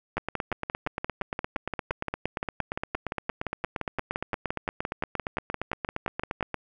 two click trains, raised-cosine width 0.5 ms, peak -14 / -14 dBFS, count 37 / 56, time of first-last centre 0.18-6.408 / 0.17-6.543 s, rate 5.78 / 8.63 Hz, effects none

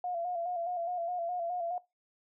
sine tone with vibrato, 698.5 Hz, F5, in tune, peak -32 dBFS, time 0.04-1.78 s, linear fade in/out 2 ms, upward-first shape square, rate 4.8 Hz, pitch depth 50 cents each way, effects noise-tail reverb RT60 0.2 s tail -19 dB re dry

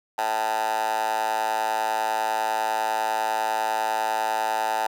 10% pulse tone with high-pass filter, 110 Hz, A2, in tune, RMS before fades -25 dBFS, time 0.18-4.87 s, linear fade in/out 5 ms, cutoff 850 Hz, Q 7.3, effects none

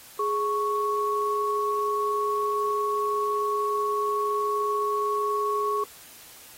sine tone pair together, 417.2 / 1108.7 Hz, G#4 / C#6, +8 / 0 cents, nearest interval octave + perfect fourth, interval 1692 cents, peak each -27 / -25 dBFS, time 0.19-5.84 s, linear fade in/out 5 ms, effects white hiss -48 dBFS RMS until 6.57 s + AAC 48 kbps

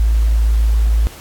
sine tone, 55 Hz, A1, in tune, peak -10 dBFS, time 0-1.07 s, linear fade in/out 0 ms, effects pink hiss -37 dBFS RMS until 1.2 s + AAC 64 kbps

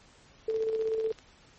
sine tone with tremolo, 442.9 Hz, A4, 11 cents sharp, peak -25 dBFS, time 0.48-1.12 s, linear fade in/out 5 ms, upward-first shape square, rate 16 Hz, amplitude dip 35%
click train, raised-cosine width 0.2 ms, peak -30 dBFS, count 12, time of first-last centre 0.5-1.188 s, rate 16 Hz
effects pink hiss -58 dBFS RMS until 1.58 s + MP3 32 kbps

